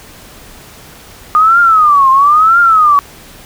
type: tone with vibrato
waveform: sine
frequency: 1218 Hz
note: D#6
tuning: 37 cents flat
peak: -4 dBFS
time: 1.35-2.99 s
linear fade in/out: 0 ms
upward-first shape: triangle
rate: 1 Hz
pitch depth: 260 cents each way
effects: pink hiss -36 dBFS RMS until 3.45 s